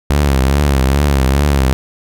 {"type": "tone with vibrato", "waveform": "sawtooth", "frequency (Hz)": 69.1, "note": "C#2", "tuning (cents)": -5, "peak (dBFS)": -6, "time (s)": [0.1, 1.73], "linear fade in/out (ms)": 0, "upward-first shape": "triangle", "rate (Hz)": 2.4, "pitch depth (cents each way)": 120, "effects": []}